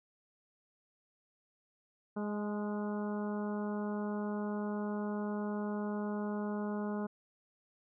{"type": "harmonic tone with a mistuned harmonic", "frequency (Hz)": 207.7, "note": "G#3", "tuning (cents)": 0, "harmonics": [1, 2, 3, 4, 5, 6, 7], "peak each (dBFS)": [-35, -41, -45, -47, -49, -51, -52], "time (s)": [2.16, 7.07], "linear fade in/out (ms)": 10, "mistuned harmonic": 4, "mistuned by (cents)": 22, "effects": []}